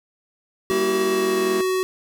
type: tone with pitch glide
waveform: square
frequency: 380 to 373.3 Hz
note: F#4 to F#4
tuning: +46 to +15 cents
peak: -20 dBFS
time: 0.7-1.83 s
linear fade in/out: 0 ms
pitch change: -31 cents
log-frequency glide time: 0.9-1.44 s
type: chord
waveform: 30% pulse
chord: E diminished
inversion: first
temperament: just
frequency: 197.78 / 237.3 / 329.6 Hz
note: G3 / Bb3 / E4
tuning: +16 / +31 / 0 cents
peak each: -27 dBFS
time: 0.71-1.61 s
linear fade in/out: 0 ms
effects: none